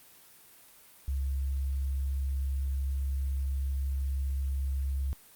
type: tone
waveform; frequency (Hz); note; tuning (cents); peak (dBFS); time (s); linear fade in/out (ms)
sine; 68; C#2; -33; -28; 1.08-5.13; 0
effects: white hiss -56 dBFS RMS until 5.35 s + Opus 32 kbps